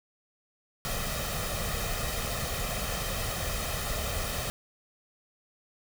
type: noise with comb filter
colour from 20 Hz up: pink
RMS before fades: -32 dBFS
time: 0.85-4.5 s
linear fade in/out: 0 ms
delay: 1.6 ms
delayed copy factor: +0.65
effects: none